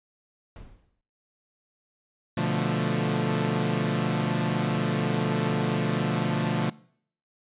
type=noise with exponential decay; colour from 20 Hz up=brown; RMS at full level=-38 dBFS; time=0.56-1.01 s; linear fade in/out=1 ms; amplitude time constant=96 ms
type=chord; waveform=sawtooth; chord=B half-diminished seventh; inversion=none; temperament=equal with one note detuned; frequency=122.69 / 146.83 / 174.61 / 220 Hz; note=B2 / D3 / F3 / A3; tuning=-11 / 0 / 0 / 0 cents; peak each=-27 / -25 / -25 / -26 dBFS; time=2.37-6.7 s; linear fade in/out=5 ms
effects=noise-tail reverb RT60 0.6 s tail -22 dB re dry + resampled to 8000 Hz